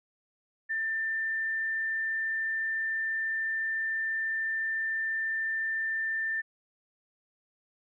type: tone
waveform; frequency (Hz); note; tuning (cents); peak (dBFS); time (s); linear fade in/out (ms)
sine; 1787; A6; +26; -28; 0.69-6.42; 20
effects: none